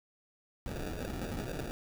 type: noise with sample-and-hold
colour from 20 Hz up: pink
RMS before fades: -38 dBFS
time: 0.66-1.71 s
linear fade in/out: 0 ms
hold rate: 1050 Hz
effects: none